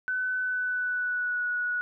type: tone with pitch glide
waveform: sine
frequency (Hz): 1508 to 1464.2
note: F#6 to F#6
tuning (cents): +32 to -19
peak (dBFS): -26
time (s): 0.08-1.81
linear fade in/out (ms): 0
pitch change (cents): -51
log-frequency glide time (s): 0.39-1.46
effects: none